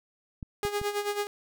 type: clicks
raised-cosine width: 5 ms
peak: -25 dBFS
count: 3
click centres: 0.428 / 0.651 / 0.815 s
type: tone with tremolo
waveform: sawtooth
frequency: 411 Hz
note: G#4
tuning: 18 cents flat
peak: -22 dBFS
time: 0.63-1.27 s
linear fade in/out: 0 ms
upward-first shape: sine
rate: 9.2 Hz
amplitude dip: 70%
effects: none